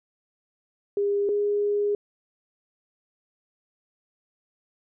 sine tone pair in turn, 404.7 / 411.1 Hz, G#4 / G#4, -45 / -18 cents, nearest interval unison, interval 27 cents, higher second, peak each -21 dBFS, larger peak neither, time 0.97-1.29 / 1.29-1.95 s, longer second, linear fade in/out 2 ms, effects none

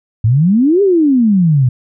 sine exponential two-way sweep, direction up then down, 103.4 to 413.4 to 120.6 Hz, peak -7 dBFS, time 0.24-1.69 s, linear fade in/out 5 ms, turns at 0.82 s, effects none

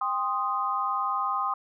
sine chord, C minor, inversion second, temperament equal with one note detuned, 793.6 / 1046.5 / 1244.5 Hz, G5 / C6 / Eb6, +21 / 0 / 0 cents, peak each -32 / -29 / -28 dBFS, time 0.01-1.54 s, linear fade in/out 5 ms, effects none

